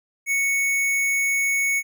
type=tone; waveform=square; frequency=2217 Hz; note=C#7; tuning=in tune; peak=-20 dBFS; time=0.26-1.83 s; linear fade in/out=50 ms; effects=none